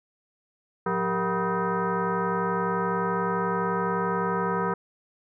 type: tone with frequency modulation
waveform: sine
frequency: 396.2 Hz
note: G4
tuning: 18 cents sharp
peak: -23 dBFS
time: 0.86-4.74 s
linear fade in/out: 5 ms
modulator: 288 Hz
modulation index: 3.6
effects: none